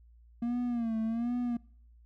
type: tone with vibrato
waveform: triangle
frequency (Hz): 233.1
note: A#3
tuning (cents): 0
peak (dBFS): -27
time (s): 0.42-1.57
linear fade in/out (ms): 5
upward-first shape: sine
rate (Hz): 1.3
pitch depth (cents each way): 88
effects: noise-tail reverb RT60 0.7 s tail -26 dB re dry + added 58 Hz sine -55 dBFS peak until 2.05 s